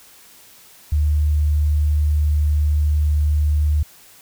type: tone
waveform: sine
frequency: 74.9 Hz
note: D2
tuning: 35 cents sharp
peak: -14 dBFS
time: 0.92-3.83 s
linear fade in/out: 5 ms
effects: white hiss -47 dBFS RMS until 4.21 s